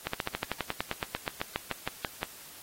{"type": "slowing click train", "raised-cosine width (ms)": 0.3, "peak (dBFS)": -14, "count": 20, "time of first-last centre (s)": [0.07, 2.231], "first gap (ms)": 64, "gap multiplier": 1.06, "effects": ["white hiss -49 dBFS RMS until 2.62 s", "AAC 48 kbps"]}